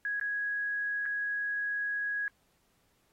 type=tone with dropouts; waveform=sine; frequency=1661.2 Hz; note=G#6; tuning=in tune; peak=-30 dBFS; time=0.05-2.28 s; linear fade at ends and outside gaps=1 ms; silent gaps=0.198-0.212 / 1.056-1.06 s; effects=pink hiss -72 dBFS RMS until 3.12 s + AAC 48 kbps